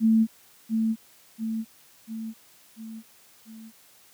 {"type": "tone with echo", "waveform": "sine", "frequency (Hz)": 222.6, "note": "A3", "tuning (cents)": 20, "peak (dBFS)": -16, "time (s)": [0, 0.27], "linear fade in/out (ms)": 50, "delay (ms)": 690, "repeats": 5, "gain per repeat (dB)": -5, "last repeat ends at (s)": 3.72, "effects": ["white hiss -56 dBFS RMS until 4.13 s", "high-pass 80 Hz 12 dB/octave"]}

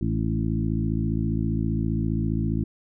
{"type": "harmonic tone with a mistuned harmonic", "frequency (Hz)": 55, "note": "A1", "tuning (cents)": 0, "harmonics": [1, 2, 3, 4, 5, 6], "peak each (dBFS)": [-29, -27, -28, -29, -33, -33], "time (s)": [0.01, 2.64], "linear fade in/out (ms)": 5, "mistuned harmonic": 5, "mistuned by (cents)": 27, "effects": []}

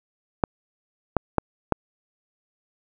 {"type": "clicks", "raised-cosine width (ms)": 1, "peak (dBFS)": -4, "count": 4, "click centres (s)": [0.438, 1.167, 1.383, 1.723], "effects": []}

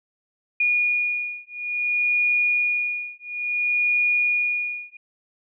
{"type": "beating tone pair", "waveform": "sine", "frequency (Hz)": [2442, 2442.58], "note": ["D#7", "D#7"], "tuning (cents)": [-33, -33], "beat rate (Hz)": 0.58, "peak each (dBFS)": -23, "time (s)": [0.6, 4.97], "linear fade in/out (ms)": 5, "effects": []}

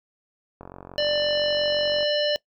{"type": "click train", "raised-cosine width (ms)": 1, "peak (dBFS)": -25, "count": 66, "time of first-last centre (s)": [0.61, 2.029], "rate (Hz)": 45.8}
{"type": "harmonic tone", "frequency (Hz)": 592, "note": "D5", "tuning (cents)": 14, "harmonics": [1, 3, 5, 7, 9], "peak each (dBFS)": [-22, -33, -27, -30, -34], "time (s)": [0.98, 2.36], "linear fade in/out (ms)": 0}
{"effects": ["noise-tail reverb RT60 0.1 s tail -22 dB re dry"]}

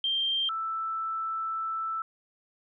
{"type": "tone pair in turn", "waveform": "sine", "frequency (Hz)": [3168, 1322], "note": ["G7", "E6"], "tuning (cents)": [18, 5], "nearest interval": "octave + minor third", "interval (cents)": 1513, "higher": "first", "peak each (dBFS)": [-25, -29], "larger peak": "first", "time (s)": [[0.04, 0.49], [0.49, 2.02]], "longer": "second", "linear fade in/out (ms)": 2, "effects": []}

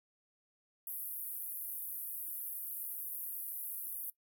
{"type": "band-pass noise", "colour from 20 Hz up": "white", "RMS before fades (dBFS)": -42, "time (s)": [0.87, 4.1], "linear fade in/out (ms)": 2, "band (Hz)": [11000, 16000], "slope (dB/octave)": 48, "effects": ["noise-tail reverb RT60 0.1 s tail -19 dB re dry"]}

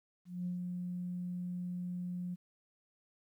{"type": "tone with ADSR envelope", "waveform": "sine", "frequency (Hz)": 178.4, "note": "F3", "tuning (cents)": 37, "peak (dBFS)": -33, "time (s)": [0.25, 2.36], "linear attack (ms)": 210, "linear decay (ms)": 120, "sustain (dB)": -3, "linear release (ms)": 24, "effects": ["tanh soft clip ceiling -29 dBFS", "12-bit"]}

